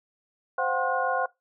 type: tone cluster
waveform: sine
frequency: 520 / 715 / 762 / 1063 / 1445 Hz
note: C5 / F5 / G5 / C6 / F#6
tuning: -11 / +41 / -49 / +27 / -41 cents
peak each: -30 dBFS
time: 0.58-1.26 s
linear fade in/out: 5 ms
effects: noise-tail reverb RT60 0.2 s tail -22 dB re dry